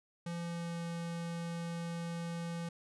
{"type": "tone with pitch glide", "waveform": "square", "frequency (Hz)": [170.7, 169.23], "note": ["F3", "E3"], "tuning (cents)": [-39, 46], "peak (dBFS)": -38, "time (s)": [0.26, 2.69], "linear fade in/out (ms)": 5, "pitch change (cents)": -15, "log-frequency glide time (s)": [0.37, 0.83], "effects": ["resampled to 24000 Hz"]}